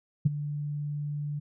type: tone with ADSR envelope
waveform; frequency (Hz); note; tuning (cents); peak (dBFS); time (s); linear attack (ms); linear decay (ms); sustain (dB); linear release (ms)
sine; 146.83; D3; 0; -15; 0.25-1.4; 12; 19; -15; 16
effects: tanh soft clip ceiling -11 dBFS